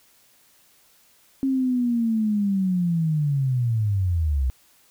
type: linear sweep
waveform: sine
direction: down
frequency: 271.2 to 61.74 Hz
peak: -19 dBFS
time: 1.43-4.5 s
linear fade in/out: 0 ms
effects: white hiss -58 dBFS RMS until 4.9 s